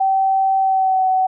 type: tone with pitch glide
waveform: sine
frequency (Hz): 771 to 752.5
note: G5 to F#5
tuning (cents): -29 to +29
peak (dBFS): -13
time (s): 0-1.27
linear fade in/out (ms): 10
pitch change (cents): -42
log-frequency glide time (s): 0.59-1.06
effects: none